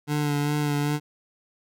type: tone with vibrato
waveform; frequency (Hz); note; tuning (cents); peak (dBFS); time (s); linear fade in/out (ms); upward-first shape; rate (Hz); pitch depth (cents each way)
25% pulse; 146.83; D3; 0; -19; 0.07-1; 50; sine; 2.5; 24
effects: none